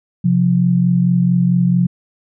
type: tone pair together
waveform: sine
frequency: 132.9 / 177.4 Hz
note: C3 / F3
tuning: +27 / +27 cents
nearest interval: perfect fourth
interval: 500 cents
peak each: -16 / -12 dBFS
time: 0.24-1.87 s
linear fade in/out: 10 ms
effects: none